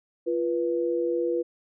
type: tone pair together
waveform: sine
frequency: 345.4 / 488.5 Hz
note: F4 / B4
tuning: -19 / -19 cents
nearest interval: tritone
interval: 600 cents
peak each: -26 dBFS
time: 0.26-1.43 s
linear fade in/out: 20 ms
effects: none